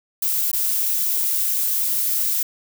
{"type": "noise with dropouts", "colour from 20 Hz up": "violet", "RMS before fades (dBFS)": -21, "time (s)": [0.22, 2.43], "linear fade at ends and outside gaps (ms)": 5, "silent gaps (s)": [0.515, 0.53], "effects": []}